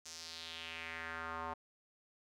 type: tone with band-pass filter sweep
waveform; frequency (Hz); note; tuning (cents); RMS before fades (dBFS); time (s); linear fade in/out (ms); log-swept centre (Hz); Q
square; 82.1; E2; -6; -45; 0.05-1.54; 10; 6300 to 950; 2.8
effects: none